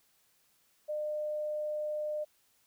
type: tone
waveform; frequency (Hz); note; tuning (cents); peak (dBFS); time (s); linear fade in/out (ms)
sine; 604; D5; +48; -32; 0.88-2.25; 20
effects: white hiss -70 dBFS RMS until 2.66 s